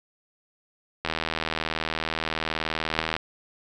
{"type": "click train", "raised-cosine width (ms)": 0.3, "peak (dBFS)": -10, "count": 170, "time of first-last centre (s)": [1.05, 3.165], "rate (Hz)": 79.9, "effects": []}